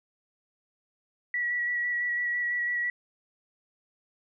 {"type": "tone with vibrato", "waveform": "sine", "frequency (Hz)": 1935, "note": "B6", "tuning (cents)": -36, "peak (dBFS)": -26, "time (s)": [1.34, 2.9], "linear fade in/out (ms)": 2, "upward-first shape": "square", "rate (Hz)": 6, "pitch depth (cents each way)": 13, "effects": []}